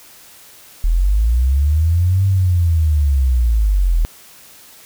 sine linear two-way sweep, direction up then down, 38.59 to 98 to 38.59 Hz, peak -11 dBFS, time 0.84-4.05 s, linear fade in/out 0 ms, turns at 2.26 s, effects white hiss -43 dBFS RMS until 4.85 s

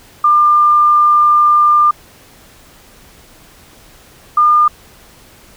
sine tone pair in turn, 1198 / 1207.7 Hz, D6 / D6, +34 / +48 cents, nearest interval unison, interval 14 cents, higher second, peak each -6 dBFS, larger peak neither, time 0.24-1.91 / 4.37-4.68 s, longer first, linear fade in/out 5 ms, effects pink hiss -43 dBFS RMS until 5.56 s

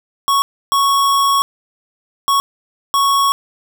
square tone bursts at uneven times, 1108.7 Hz, C#6, in tune, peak -12 dBFS, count 4, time 0.28-0.42 / 0.72-1.42 / 2.28-2.4 / 2.94-3.32 s, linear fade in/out 0 ms, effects none

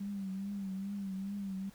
sine tone with vibrato, 196 Hz, G3, in tune, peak -36 dBFS, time 0-1.7 s, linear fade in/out 10 ms, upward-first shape triangle, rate 2.4 Hz, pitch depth 67 cents each way, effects pink hiss -61 dBFS RMS until 1.74 s

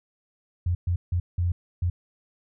sine tone bursts at uneven times, 87.8 Hz, F2, 10 cents sharp, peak -21 dBFS, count 5, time 0.66-0.75 / 0.87-0.96 / 1.12-1.2 / 1.38-1.52 / 1.82-1.9 s, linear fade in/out 5 ms, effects none

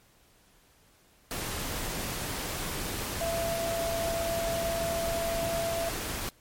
sine tone in noise, 670 Hz, E5, 28 cents sharp, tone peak -29 dBFS, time 3.21-5.89 s, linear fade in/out 0 ms, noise pink, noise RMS -34 dBFS, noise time 1.31-6.29 s, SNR +2 dB, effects pink hiss -62 dBFS RMS until 6.4 s + MP3 64 kbps

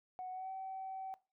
sine tone with pitch glide, 740 to 764.3 Hz, F#5 to G5, 0 to -44 cents, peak -40 dBFS, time 0.19-1.14 s, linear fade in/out 0 ms, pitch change +56 cents, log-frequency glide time 0.31-0.5 s, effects noise-tail reverb RT60 0.3 s tail -20 dB re dry + tanh soft clip ceiling -36 dBFS

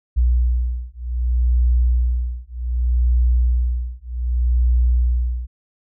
sine beating tone pair, 60.4 / 61.05 Hz, B1 / B1, -38 / -19 cents, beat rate 0.65 Hz, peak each -18 dBFS, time 0.16-5.47 s, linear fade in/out 20 ms, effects none

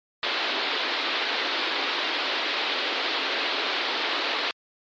white band-pass noise, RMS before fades -27 dBFS, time 0.23-4.51 s, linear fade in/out 0 ms, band 270 to 4300 Hz, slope 48 dB/octave, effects MP3 48 kbps

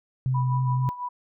sine tone with vibrato, 129 Hz, C3, 24 cents flat, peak -21 dBFS, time 0.26-0.89 s, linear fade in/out 0 ms, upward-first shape square, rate 3.8 Hz, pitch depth 10 cents each way
sine tone with tremolo, 985 Hz, B5, 5 cents flat, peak -27 dBFS, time 0.34-1.09 s, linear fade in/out 10 ms, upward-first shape sine, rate 6 Hz, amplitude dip 70%
effects none

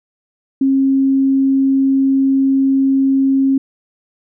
sine tone, 270 Hz, C#4, 45 cents flat, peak -10 dBFS, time 0.61-3.58 s, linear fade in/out 5 ms, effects none

